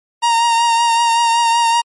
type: tone with vibrato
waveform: 45% pulse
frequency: 931 Hz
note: A#5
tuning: 2 cents flat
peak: -11 dBFS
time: 0.22-1.82 s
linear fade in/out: 20 ms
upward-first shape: triangle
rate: 5.3 Hz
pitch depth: 31 cents each way
effects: MP3 48 kbps